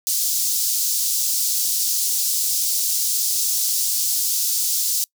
pink high-pass noise, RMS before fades -21 dBFS, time 0.07-5.04 s, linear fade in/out 0 ms, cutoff 5000 Hz, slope 24 dB/octave, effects noise-tail reverb RT60 0.1 s tail -25 dB re dry

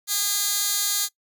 15% pulse tone with high-pass filter, 407.7 Hz, G#4, 32 cents flat, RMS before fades -24 dBFS, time 0.07-1.09 s, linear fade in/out 50 ms, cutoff 5300 Hz, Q 0.76, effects noise-tail reverb RT60 0.1 s tail -21 dB re dry

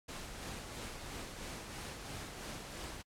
pink noise with tremolo, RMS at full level -44 dBFS, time 0.08-3.02 s, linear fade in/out 10 ms, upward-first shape sine, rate 3 Hz, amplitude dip 35%, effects low-pass 10000 Hz 12 dB/octave + AAC 64 kbps

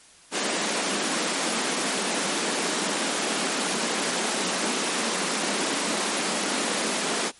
pink high-pass noise, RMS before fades -26 dBFS, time 0.31-7.32 s, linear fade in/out 50 ms, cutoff 190 Hz, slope 48 dB/octave, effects white hiss -52 dBFS RMS until 7.39 s + MP3 48 kbps

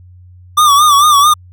square tone with vibrato, 1174.7 Hz, D6, in tune, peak -6 dBFS, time 0.57-1.34 s, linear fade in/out 10 ms, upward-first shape sine, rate 4.5 Hz, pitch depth 84 cents each way, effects added 90 Hz sine -36 dBFS peak until 1.52 s

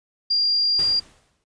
sine tone, 4785 Hz, D8, 32 cents sharp, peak -17 dBFS, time 0.3-1 s, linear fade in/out 10 ms
pink noise with exponential decay, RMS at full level -34 dBFS, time 0.79-1.44 s, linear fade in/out 1 ms, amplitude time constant 140 ms
effects noise-tail reverb RT60 0.1 s tail -25 dB re dry + resampled to 22050 Hz

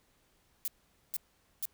violet noise bursts, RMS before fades -34 dBFS, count 3, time 0.65-1.654 s, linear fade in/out 0 ms, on 28 ms, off 460 ms, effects pink hiss -70 dBFS RMS until 1.73 s

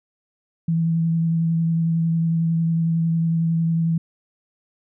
sine tone with vibrato, 164.81 Hz, E3, in tune, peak -17 dBFS, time 0.68-3.98 s, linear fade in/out 5 ms, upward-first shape triangle, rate 11 Hz, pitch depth 18 cents each way, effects none

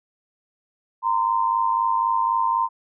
sine tone pair together, 927 / 1030.9 Hz, A#5 / C6, -10 / -26 cents, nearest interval major second, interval 184 cents, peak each -21 dBFS, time 1.02-2.69 s, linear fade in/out 50 ms, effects none

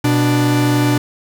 45% pulse tone pair together, 123.47 / 293.7 Hz, B2 / D4, 0 / 0 cents, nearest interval octave + minor third, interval 1500 cents, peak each -15 dBFS, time 0.04-0.98 s, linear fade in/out 5 ms, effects none

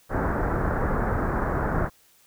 pink low-pass noise, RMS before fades -25 dBFS, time 0.09-1.9 s, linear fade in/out 50 ms, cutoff 1700 Hz, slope 48 dB/octave, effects white hiss -59 dBFS RMS until 2.26 s

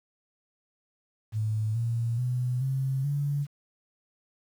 sine tone with pitch steps, 108.5 / 116.29 / 124.63 / 133.58 / 143.17 Hz, A2 / A#2 / B2 / C3 / D3, -24 / -4 / +16 / +36 / -44 cents, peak -25 dBFS, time 1.32-3.47 s, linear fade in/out 50 ms, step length 430 ms, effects 9-bit

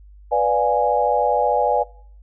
sine chord, B diminished seventh, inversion none, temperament equal with one note detuned, 493.9 / 587.3 / 702.1 / 830.6 Hz, B4 / D5 / F5 / Ab5, 0 / 0 / +9 / 0 cents, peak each -21 / -21 / -23 / -19 dBFS, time 0.31-1.84 s, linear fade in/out 20 ms, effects noise-tail reverb RT60 0.6 s tail -23 dB re dry + added 50 Hz sine -42 dBFS peak until 2.22 s

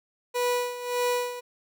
30% pulse tone with tremolo, 490 Hz, B4, 14 cents flat, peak -20 dBFS, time 0.34-1.41 s, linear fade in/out 20 ms, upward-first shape sine, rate 1.7 Hz, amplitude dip 75%, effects none

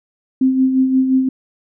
sine tone with tremolo, 261.6 Hz, C4, in tune, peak -9 dBFS, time 0.41-1.29 s, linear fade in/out 5 ms, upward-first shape sine, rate 5.7 Hz, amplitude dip 50%, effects none

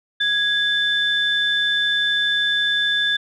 sine tone pair together, 1661.2 / 3528 Hz, G#6 / A7, 0 / +4 cents, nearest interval octave + minor second, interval 1304 cents, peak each -19 dBFS, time 0.2-3.17 s, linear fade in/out 10 ms, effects tanh soft clip ceiling -9 dBFS

